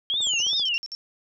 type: tone with vibrato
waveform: sine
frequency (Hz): 3177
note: G7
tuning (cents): +23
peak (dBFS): -22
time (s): 0.1-0.78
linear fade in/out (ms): 0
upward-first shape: triangle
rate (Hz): 2.7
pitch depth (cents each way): 290
type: click train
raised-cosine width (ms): 1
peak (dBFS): -30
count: 8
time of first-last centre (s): 0.14-0.598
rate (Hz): 15.3
type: exponential sweep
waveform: sine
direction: down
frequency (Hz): 7810 to 4715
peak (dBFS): -28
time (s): 0.21-0.64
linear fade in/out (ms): 20
type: tone bursts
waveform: sine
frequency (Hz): 5440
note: F8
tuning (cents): -46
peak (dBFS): -31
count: 7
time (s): 0.39-0.95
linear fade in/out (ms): 0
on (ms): 32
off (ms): 56
effects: none